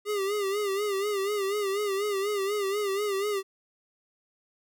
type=tone with vibrato; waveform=square; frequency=402.9 Hz; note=G4; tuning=48 cents sharp; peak=-27 dBFS; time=0.05-3.43 s; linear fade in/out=50 ms; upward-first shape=sine; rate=4.1 Hz; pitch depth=80 cents each way; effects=none